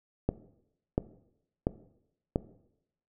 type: click train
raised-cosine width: 2 ms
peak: -12 dBFS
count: 4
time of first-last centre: 0.29-2.359 s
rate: 1.45 Hz
effects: noise-tail reverb RT60 0.8 s tail -17 dB re dry